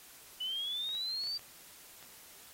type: exponential sweep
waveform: sine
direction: up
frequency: 2960 to 4699 Hz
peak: -34 dBFS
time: 0.4-1.38 s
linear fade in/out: 10 ms
type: clicks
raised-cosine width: 0.2 ms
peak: -35 dBFS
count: 6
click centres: 0.891 / 0.95 / 1.238 / 1.271 / 1.394 / 2.027 s
effects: white hiss -55 dBFS RMS until 2.53 s + AAC 48 kbps